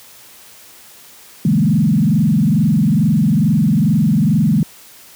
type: tone with frequency modulation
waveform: sine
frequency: 185.7 Hz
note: F#3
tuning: 7 cents sharp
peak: -10 dBFS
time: 1.45-4.63 s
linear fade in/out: 2 ms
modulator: 22.3 Hz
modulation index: 2.2
effects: white hiss -42 dBFS RMS until 5.15 s + high-pass 60 Hz 12 dB/octave